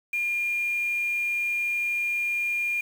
sine tone with quantisation, 2411 Hz, D7, 45 cents sharp, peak -24 dBFS, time 0.13-2.81 s, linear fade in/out 5 ms, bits 7, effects none

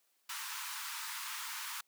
pink high-pass noise, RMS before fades -42 dBFS, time 0.29-1.81 s, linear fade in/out 5 ms, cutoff 890 Hz, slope 96 dB/octave, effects white hiss -75 dBFS RMS until 1.87 s + high-pass 300 Hz 12 dB/octave

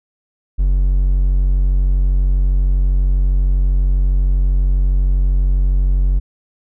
triangle tone, 46.25 Hz, F#1, in tune, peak -9 dBFS, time 0.58-6.2 s, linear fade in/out 20 ms, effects none

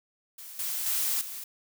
blue noise with level steps, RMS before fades -44 / -32 / -28 / -39 dBFS, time 0.38-1.44 s, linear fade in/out 5 ms, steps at 0.59 / 0.86 / 1.21 s, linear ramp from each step 2 ms, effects none

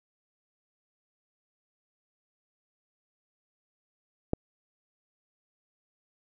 click, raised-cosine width 2 ms, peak -12 dBFS, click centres 4.334 s, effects none

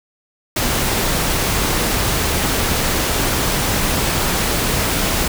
pink noise, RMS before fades -18 dBFS, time 0.56-5.28 s, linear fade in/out 5 ms, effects none

